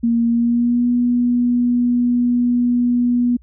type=tone with pitch glide; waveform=sine; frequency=233.1 to 243.1 Hz; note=A#3 to B3; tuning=0 to -27 cents; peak=-13 dBFS; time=0.03-3.37 s; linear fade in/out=10 ms; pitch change=+73 cents; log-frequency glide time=0.27-0.88 s; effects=added 60 Hz sine -44 dBFS peak until 3.42 s